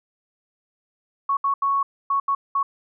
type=tone bursts at uneven times; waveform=sine; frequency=1108.7 Hz; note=C#6; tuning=in tune; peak=-18 dBFS; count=6; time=1.29-1.37 / 1.44-1.54 / 1.62-1.83 / 2.1-2.2 / 2.28-2.35 / 2.55-2.63 s; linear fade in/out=5 ms; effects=none